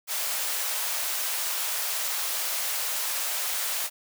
white high-pass noise, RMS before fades -29 dBFS, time 0.07-3.9 s, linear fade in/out 50 ms, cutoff 540 Hz, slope 24 dB/octave, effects none

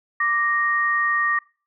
sine tone pair together, 1174.7 / 1864.7 Hz, D6 / A#6, 0 / 0 cents, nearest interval minor sixth, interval 800 cents, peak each -22 / -20 dBFS, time 0.2-1.39 s, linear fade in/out 5 ms, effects noise-tail reverb RT60 0.4 s tail -25 dB re dry

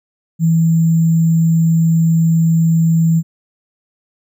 sine tone with sample-and-hold, 163.8 Hz, E3, 11 cents flat, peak -9 dBFS, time 0.39-3.23 s, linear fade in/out 50 ms, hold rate 7350 Hz, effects none

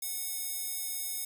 square tone with high-pass filter, 734 Hz, F#5, 14 cents flat, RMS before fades -36 dBFS, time 0.02-1.25 s, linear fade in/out 5 ms, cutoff 8500 Hz, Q 0.69, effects none

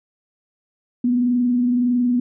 sine tone with frequency modulation, 245.2 Hz, B3, 12 cents flat, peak -15 dBFS, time 1.04-2.2 s, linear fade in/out 5 ms, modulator 21.7 Hz, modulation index 0.27, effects none

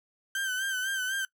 35% pulse tone with vibrato, 1546 Hz, G6, 24 cents flat, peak -27 dBFS, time 0.35-1.25 s, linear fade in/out 2 ms, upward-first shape sine, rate 4 Hz, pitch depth 58 cents each way, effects noise-tail reverb RT60 0.1 s tail -21 dB re dry

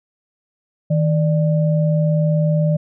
sine tone pair together, 157.9 / 590.3 Hz, D#3 / D5, +26 / +9 cents, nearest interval octave + major seventh, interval 2283 cents, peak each -14 / -22 dBFS, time 0.9-2.77 s, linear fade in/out 10 ms, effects none

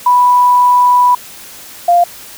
sine tone pair in turn, 986 / 697.6 Hz, B5 / F5, -3 / -2 cents, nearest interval tritone, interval 599 cents, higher first, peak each -5 dBFS, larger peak neither, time 0.06-1.15 / 1.88-2.04 s, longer first, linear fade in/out 5 ms, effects white hiss -33 dBFS RMS until 2.37 s

